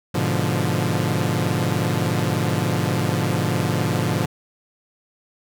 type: chord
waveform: sawtooth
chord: G# diminished seventh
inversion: none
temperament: equal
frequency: 103.83 / 123.47 / 146.83 / 174.61 Hz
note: G#2 / B2 / D3 / F3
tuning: 0 / 0 / 0 / 0 cents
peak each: -21 dBFS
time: 0.14-4.26 s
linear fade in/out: 10 ms
effects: none